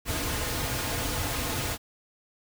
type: noise with comb filter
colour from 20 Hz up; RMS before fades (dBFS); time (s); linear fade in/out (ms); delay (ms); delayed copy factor
pink; -30; 0.05-1.78; 50; 5.2; -0.55
effects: none